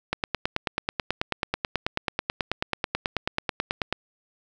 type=click train; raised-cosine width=0.3 ms; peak=-8 dBFS; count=36; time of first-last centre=0.13-3.926 s; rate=9.22 Hz; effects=none